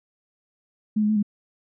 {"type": "tone with pitch steps", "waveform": "sine", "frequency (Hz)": [213.5, 210.2, 215.6, 206.1], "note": ["G#3", "G#3", "A3", "G#3"], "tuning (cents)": [48, 21, -35, -13], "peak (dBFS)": -18, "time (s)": [0.96, 1.228], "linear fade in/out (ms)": 10, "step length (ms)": 67, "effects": []}